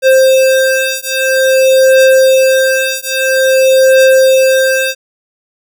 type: beating tone pair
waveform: square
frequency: 526 / 526.5 Hz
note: C5 / C5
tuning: +9 / +11 cents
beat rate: 0.5 Hz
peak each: -10 dBFS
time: 0.02-4.95 s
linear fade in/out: 50 ms
effects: none